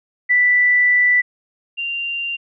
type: tone pair in turn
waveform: sine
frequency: 1975.5 / 2779 Hz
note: B6 / F7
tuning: 0 / -9 cents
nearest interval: tritone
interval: 591 cents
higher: second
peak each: -11 / -21 dBFS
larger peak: first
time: 0.29-1.22 / 1.77-2.37 s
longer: first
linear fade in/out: 20 ms
effects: none